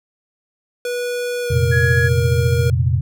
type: tone with pitch glide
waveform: square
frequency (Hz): 487.7 to 474.1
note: B4 to A#4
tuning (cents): -22 to +29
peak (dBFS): -21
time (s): 0.85-2.7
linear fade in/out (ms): 2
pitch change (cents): -49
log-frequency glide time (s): 1.42-1.57
type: chord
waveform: sine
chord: F suspended fourth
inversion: none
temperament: just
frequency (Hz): 87.31 / 116.41 / 130.96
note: F2 / Bb2 / C3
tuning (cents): 0 / -2 / +2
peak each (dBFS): -18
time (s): 1.5-3.01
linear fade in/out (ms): 10
type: tone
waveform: sine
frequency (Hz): 1673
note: G#6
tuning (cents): +12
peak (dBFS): -17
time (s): 1.71-2.09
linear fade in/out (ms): 20
effects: none